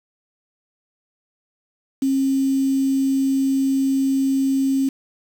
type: tone with quantisation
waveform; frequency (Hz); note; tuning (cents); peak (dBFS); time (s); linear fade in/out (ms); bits
sine; 270; C#4; -45; -16; 2.02-4.89; 5; 6
effects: none